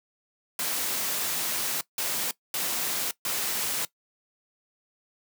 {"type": "noise bursts at uneven times", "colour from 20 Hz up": "white", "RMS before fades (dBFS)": -29, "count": 4, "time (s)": [[0.59, 1.81], [1.98, 2.31], [2.54, 3.11], [3.25, 3.85]], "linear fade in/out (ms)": 2, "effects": ["noise-tail reverb RT60 0.1 s tail -19 dB re dry", "high-pass 150 Hz 12 dB/octave"]}